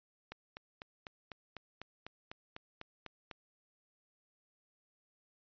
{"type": "click train", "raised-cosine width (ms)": 0.3, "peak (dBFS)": -28, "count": 13, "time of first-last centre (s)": [0.32, 3.313], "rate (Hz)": 4.01, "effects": ["resampled to 11025 Hz"]}